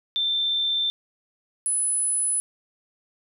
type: tone pair in turn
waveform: sine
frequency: 3562 / 10075 Hz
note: A7 / D#9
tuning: +21 / +21 cents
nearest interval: octave + tritone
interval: 1800 cents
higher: second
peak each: -21 dBFS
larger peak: neither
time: 0.16-0.9 / 1.66-2.4 s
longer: neither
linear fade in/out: 0 ms
effects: none